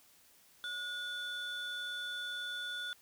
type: tone pair together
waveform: triangle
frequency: 1450 / 3479 Hz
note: F#6 / A7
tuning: -35 / -20 cents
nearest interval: octave + minor third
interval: 1515 cents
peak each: -37 / -38 dBFS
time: 0.64-2.93 s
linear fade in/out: 0 ms
effects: tanh soft clip ceiling -33 dBFS + white hiss -64 dBFS RMS until 3.01 s